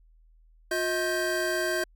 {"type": "tone cluster", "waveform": "square", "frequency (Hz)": [357.1, 635, 1570], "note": ["F4", "D#5", "G6"], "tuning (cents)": [39, 35, 2], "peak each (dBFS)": -31, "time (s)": [0.71, 1.84], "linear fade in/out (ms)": 5, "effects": ["added 40 Hz sine -55 dBFS peak until 1.95 s"]}